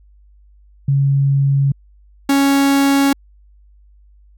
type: tone pair in turn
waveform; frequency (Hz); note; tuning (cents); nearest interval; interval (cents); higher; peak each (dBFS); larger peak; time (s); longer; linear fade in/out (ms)
sine / 45% pulse; 138.59 / 277.2; C#3 / C#4; 0 / 0; octave; 1200; second; -11; neither; 0.88-1.72 / 2.29-3.13; neither; 5
effects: added 50 Hz sine -45 dBFS peak until 4.37 s